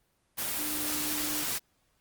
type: tone in noise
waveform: sine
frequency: 301.1 Hz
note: D4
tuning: 43 cents sharp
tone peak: -38 dBFS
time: 0.58-1.45 s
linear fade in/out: 20 ms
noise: white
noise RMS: -32 dBFS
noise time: 0.37-1.59 s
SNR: -9 dB
effects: pink hiss -72 dBFS RMS until 2 s + Opus 24 kbps